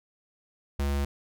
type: tone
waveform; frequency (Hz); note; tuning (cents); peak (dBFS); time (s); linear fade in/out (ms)
square; 70.3; C#2; +25; -26; 0.79-1.05; 5
effects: none